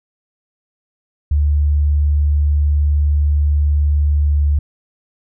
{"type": "tone with pitch glide", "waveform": "sine", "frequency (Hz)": [73.42, 72.87], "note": ["D2", "D2"], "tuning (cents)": [0, -13], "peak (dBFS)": -11, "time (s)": [1.31, 4.59], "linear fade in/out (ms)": 5, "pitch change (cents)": -13, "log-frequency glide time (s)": [4.23, 4.41], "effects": []}